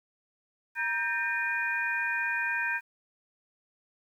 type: tone cluster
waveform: sine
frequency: 944 / 1576 / 1819 / 2445 Hz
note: A#5 / G6 / A#6 / D#7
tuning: +22 / +9 / -43 / -31 cents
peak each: -37 / -30 / -34 / -33 dBFS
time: 0.75-2.81 s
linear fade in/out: 50 ms
effects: 10-bit